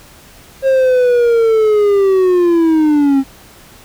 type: linear sweep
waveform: triangle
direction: down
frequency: 540 to 265.9 Hz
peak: -6 dBFS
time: 0.62-3.24 s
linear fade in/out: 50 ms
effects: pink hiss -41 dBFS RMS until 3.84 s